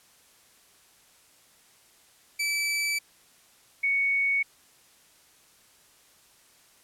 sawtooth / sine tone pair in turn, 2311 / 2225 Hz, D7 / C#7, -28 / +6 cents, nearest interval minor second, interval 66 cents, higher first, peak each -22 dBFS, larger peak neither, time 2.39-2.99 / 3.83-4.43 s, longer neither, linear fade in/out 10 ms, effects white hiss -59 dBFS RMS until 6.83 s + low-pass 12000 Hz 12 dB/octave

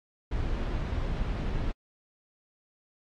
brown noise, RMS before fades -30 dBFS, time 0.31-1.72 s, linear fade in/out 10 ms, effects low-pass 4000 Hz 12 dB/octave + AAC 48 kbps

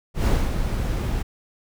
brown noise with ADSR envelope, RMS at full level -17 dBFS, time 0.14-1.23 s, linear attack 120 ms, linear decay 240 ms, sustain -7 dB, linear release 15 ms, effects none

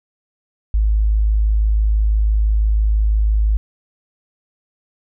sine tone, 53 Hz, G#1, 36 cents sharp, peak -12 dBFS, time 0.74-3.57 s, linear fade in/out 0 ms, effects none

